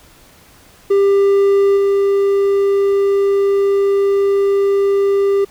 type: tone with level steps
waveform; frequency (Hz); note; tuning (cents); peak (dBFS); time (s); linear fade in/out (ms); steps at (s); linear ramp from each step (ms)
triangle; 397.1; G4; +22; -7 / -9; 0.9-5.45; 10; 1.76; 20
effects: pink hiss -46 dBFS RMS until 5.5 s